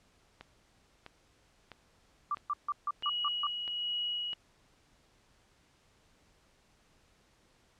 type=click train; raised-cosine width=0.3 ms; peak=-30 dBFS; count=7; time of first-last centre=0.41-4.332 s; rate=1.53 Hz
type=tone bursts; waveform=sine; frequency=1174.7 Hz; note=D6; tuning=in tune; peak=-29 dBFS; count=7; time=2.31-3.469 s; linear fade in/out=2 ms; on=37 ms; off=150 ms
type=tone with tremolo; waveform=sine; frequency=2909 Hz; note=F#7; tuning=30 cents flat; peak=-31 dBFS; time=3.03-4.34 s; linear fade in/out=5 ms; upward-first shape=sine; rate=1.3 Hz; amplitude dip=35%
effects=pink hiss -67 dBFS RMS until 7.79 s + low-pass 8000 Hz 12 dB/octave